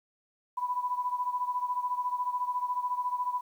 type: beating tone pair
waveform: sine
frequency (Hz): 987.8 / 1001.8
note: B5 / B5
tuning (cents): 0 / +24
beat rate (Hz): 14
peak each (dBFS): -30 / -34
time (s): 0.57-3.41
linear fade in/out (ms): 10
effects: 10-bit